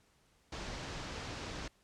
pink low-pass noise, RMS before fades -43 dBFS, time 0.52-1.68 s, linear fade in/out 5 ms, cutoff 6500 Hz, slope 24 dB/octave, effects pink hiss -70 dBFS RMS until 1.83 s + low-pass 10000 Hz 12 dB/octave

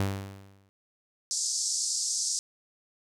sawtooth tone with exponential decay, 98 Hz, G2, in tune, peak -20 dBFS, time 0-0.69 s, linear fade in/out 0 ms, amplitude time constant 150 ms
pink band-pass noise, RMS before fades -30 dBFS, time 1.31-2.39 s, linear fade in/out 0 ms, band 4900 to 8500 Hz, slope 48 dB/octave
effects none

